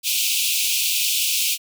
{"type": "high-pass noise", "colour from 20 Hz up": "pink", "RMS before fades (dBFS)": -21, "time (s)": [0.03, 1.58], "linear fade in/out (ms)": 50, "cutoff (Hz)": 2400, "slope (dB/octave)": 96, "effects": []}